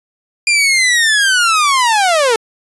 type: linear sweep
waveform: sawtooth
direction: down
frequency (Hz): 2418 to 430.4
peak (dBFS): -6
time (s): 0.47-2.36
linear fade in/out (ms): 2
effects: resampled to 24000 Hz